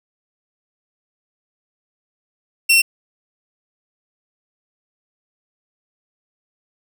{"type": "tone", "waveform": "sawtooth", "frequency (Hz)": 2713, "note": "E7", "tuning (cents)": 49, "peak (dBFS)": -7, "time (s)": [2.69, 2.82], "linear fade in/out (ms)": 10, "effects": []}